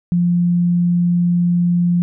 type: tone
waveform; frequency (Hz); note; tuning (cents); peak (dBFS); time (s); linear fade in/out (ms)
sine; 174.61; F3; 0; -12; 0.12-2.02; 0
effects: none